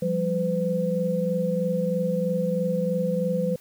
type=tone cluster; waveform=sine; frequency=174.5 / 197.6 / 506 Hz; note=F3 / G3 / B4; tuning=-1 / +14 / +42 cents; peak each=-26 / -29 / -25 dBFS; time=0.02-3.56 s; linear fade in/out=5 ms; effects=white hiss -54 dBFS RMS until 3.6 s